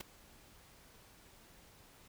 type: noise with ADSR envelope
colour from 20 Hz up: pink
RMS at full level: -39 dBFS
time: 0-2.08 s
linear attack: 9 ms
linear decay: 5 ms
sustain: -22 dB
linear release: 7 ms
effects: none